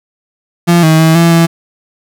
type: tone with pitch steps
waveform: 35% pulse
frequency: 171.9 / 158.9 / 161 / 168.1 / 166.8 Hz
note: F3 / D#3 / E3 / E3 / E3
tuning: -27 / +37 / -41 / +34 / +21 cents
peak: -3 dBFS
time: 0.67-1.47 s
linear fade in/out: 20 ms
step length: 160 ms
effects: none